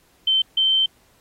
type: tone pair in turn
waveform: sine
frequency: 3094 / 3107 Hz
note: G7 / G7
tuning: -23 / -16 cents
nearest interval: unison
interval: 7 cents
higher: second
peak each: -15 dBFS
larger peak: neither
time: 0.27-0.42 / 0.57-0.86 s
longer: second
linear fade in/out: 5 ms
effects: pink hiss -59 dBFS RMS until 1.2 s + AAC 48 kbps